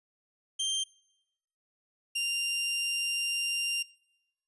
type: tone pair in turn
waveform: sawtooth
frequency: 3160 / 2786 Hz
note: G7 / F7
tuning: +13 / -5 cents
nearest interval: major second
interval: 218 cents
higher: first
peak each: -25 dBFS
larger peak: neither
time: 0.59-0.84 / 2.15-3.83 s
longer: second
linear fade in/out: 10 ms
effects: noise-tail reverb RT60 0.9 s tail -25 dB re dry + resampled to 24000 Hz